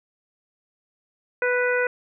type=harmonic tone; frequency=493.9 Hz; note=B4; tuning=in tune; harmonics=1 / 2 / 3 / 4 / 5; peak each=-22 / -33 / -24 / -29 / -32 dBFS; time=1.42-1.87 s; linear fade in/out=2 ms; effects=none

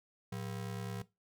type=ring-modulated tone; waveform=square; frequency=146.83 Hz; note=D3; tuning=in tune; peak=-36 dBFS; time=0.32-1.02 s; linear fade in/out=5 ms; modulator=34.9 Hz; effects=noise-tail reverb RT60 0.2 s tail -17 dB re dry

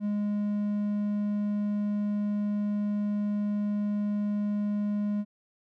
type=tone; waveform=triangle; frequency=206.8 Hz; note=G#3; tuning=7 cents flat; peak=-24 dBFS; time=0-5.25 s; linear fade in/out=50 ms; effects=none

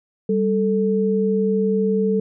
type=tone pair together; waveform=sine; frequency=196 / 440 Hz; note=G3 / A4; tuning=0 / 0 cents; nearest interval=octave + major second; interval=1400 cents; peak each=-19 dBFS; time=0.29-2.2 s; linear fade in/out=5 ms; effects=none

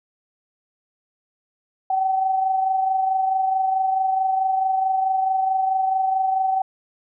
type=tone pair together; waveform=sine; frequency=762 / 786.6 Hz; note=G5 / G5; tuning=-49 / +6 cents; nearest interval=minor second; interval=55 cents; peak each=-18 / -29 dBFS; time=1.9-6.62 s; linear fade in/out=5 ms; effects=none

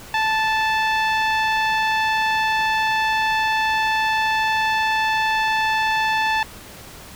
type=tone with low-pass filter; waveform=10% pulse; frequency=877 Hz; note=A5; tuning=6 cents flat; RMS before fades=-20 dBFS; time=0.14-6.43 s; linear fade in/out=2 ms; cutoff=2400 Hz; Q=0.56; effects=pink hiss -40 dBFS RMS until 7.15 s

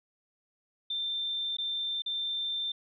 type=tone with dropouts; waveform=sine; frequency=3574 Hz; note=A7; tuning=26 cents sharp; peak=-30 dBFS; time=0.9-2.72 s; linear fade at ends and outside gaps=5 ms; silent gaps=1.569-1.584 / 2.021-2.061 s; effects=none

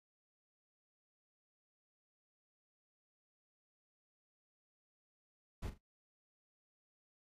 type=noise with echo; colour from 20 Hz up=brown; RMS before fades=-42 dBFS; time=5.62-5.7 s; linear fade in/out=10 ms; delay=41 ms; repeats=2; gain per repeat=-11 dB; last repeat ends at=5.782 s; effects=noise-tail reverb RT60 0.1 s tail -18 dB re dry + resampled to 32000 Hz

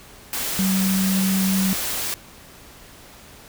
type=tone in noise; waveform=sine; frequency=190.7 Hz; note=G3; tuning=47 cents flat; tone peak=-18 dBFS; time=0.59-1.73 s; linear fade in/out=0 ms; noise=white; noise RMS=-26 dBFS; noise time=0.33-2.14 s; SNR=+5 dB; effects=pink hiss -45 dBFS RMS until 3.48 s

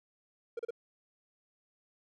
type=tone bursts; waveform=triangle; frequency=466.2 Hz; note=A#4; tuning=in tune; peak=-32 dBFS; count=3; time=0.57-0.707 s; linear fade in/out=5 ms; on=23 ms; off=34 ms; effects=none

